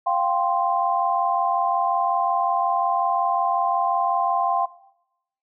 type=chord; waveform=sine; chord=F suspended second; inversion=none; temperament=equal; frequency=698.5 / 784 / 1046.5 Hz; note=F5 / G5 / C6; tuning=0 / 0 / 0 cents; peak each=-23 dBFS; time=0.06-4.66 s; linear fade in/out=10 ms; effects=noise-tail reverb RT60 0.8 s tail -18 dB re dry